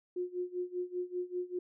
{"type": "tone with tremolo", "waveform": "sine", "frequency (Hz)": 359.3, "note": "F4", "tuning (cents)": 49, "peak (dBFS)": -31, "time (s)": [0.16, 1.59], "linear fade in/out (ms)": 5, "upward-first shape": "sine", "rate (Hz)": 5.1, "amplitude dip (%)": 90, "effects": []}